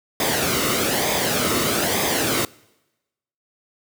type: noise with flanger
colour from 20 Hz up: pink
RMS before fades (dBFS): -21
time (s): 0.2-2.45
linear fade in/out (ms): 2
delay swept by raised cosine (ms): 0.7 to 1.23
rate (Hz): 1.1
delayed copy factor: -0.55
effects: noise-tail reverb RT60 1.0 s tail -24 dB re dry + high-pass 100 Hz 12 dB/octave